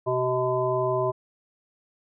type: harmonic tone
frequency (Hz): 127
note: B2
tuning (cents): +49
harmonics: 1 / 3 / 5 / 7 / 8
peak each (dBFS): -31 / -26 / -26 / -37 / -29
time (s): 0.06-1.12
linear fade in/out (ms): 20
effects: none